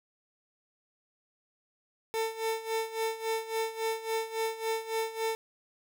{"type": "tone with tremolo", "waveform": "30% pulse", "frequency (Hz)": 447.2, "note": "A4", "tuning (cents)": 28, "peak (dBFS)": -25, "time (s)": [2.14, 5.35], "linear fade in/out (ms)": 0, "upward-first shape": "sine", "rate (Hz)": 3.6, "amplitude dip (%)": 80, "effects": []}